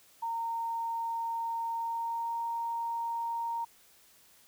sine tone with pitch glide, 920 to 928 Hz, A#5 to A#5, -23 to -8 cents, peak -31 dBFS, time 0.22-3.65 s, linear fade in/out 10 ms, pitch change +15 cents, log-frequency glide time 1.74-2.38 s, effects white hiss -61 dBFS RMS until 4.47 s

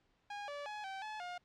sawtooth tone with pitch steps, 819 / 577 / 842 / 773 / 858 / 712 Hz, G#5 / D5 / G#5 / G5 / A5 / F5, -24 / -31 / +24 / -24 / -44 / +33 cents, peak -38 dBFS, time 0.3-1.38 s, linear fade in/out 5 ms, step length 180 ms, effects pink hiss -75 dBFS RMS until 1.44 s + low-pass 4000 Hz 12 dB/octave

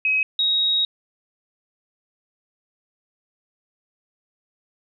sine tone pair in turn, 2543 / 3786 Hz, D#7 / A#7, +37 / +26 cents, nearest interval perfect fifth, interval 689 cents, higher second, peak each -17 dBFS, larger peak neither, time 0.05-0.23 / 0.39-0.85 s, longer second, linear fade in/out 2 ms, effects none

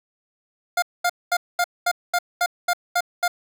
25% pulse tone bursts, 705 Hz, F5, 16 cents sharp, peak -14 dBFS, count 10, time 0.77-3.28 s, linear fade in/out 5 ms, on 53 ms, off 220 ms, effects none

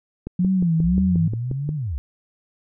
click train, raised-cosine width 3 ms, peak -16 dBFS, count 9, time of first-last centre 0.27-1.691 s, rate 5.63 Hz
sine tone with vibrato, 175.2 Hz, F3, 6 cents sharp, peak -16 dBFS, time 0.39-1.28 s, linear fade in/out 5 ms, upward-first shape sine, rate 2 Hz, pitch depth 140 cents each way
sine linear two-way sweep, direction up then down, 58.2 to 155.56 to 58.2 Hz, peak -23 dBFS, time 0.84-1.98 s, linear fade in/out 0 ms, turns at 1.75 s
effects none

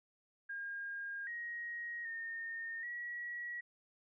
sine tone with pitch steps, 1617 / 1886 / 1831 / 1921 Hz, G#6 / A#6 / A#6 / B6, -47 / +20 / -32 / -48 cents, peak -40 dBFS, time 0.49-3.61 s, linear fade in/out 10 ms, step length 780 ms, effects none

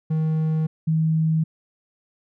triangle / sine tone pair in turn, 157.7 / 159.35 Hz, D#3 / D#3, +24 / +42 cents, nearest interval unison, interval 18 cents, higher second, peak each -17 dBFS, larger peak neither, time 0.1-0.67 / 0.87-1.44 s, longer neither, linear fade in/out 10 ms, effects none

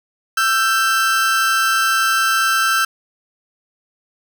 40% pulse tone pair together, 1334 / 1565.5 Hz, E6 / G6, +20 / -3 cents, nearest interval minor third, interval 277 cents, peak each -16 dBFS, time 0.37-2.85 s, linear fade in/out 5 ms, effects none

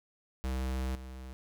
square tone with level steps, 64.8 Hz, C2, 16 cents flat, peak -32 / -43 dBFS, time 0.44-1.33 s, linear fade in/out 0 ms, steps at 0.95 s, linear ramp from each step 2 ms, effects none

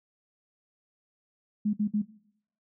sine tone bursts, 209.9 Hz, G#3, 19 cents sharp, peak -23 dBFS, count 3, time 1.65-2.021 s, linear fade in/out 10 ms, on 85 ms, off 58 ms, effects noise-tail reverb RT60 0.7 s tail -19 dB re dry

